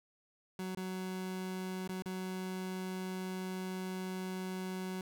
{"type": "tone with dropouts", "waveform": "30% pulse", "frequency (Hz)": 186.1, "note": "F#3", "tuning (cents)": 10, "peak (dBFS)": -35, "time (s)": [0.59, 5.01], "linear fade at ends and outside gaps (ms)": 2, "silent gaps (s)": [[0.749, 0.772], [1.876, 1.891], [2.022, 2.058]], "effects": []}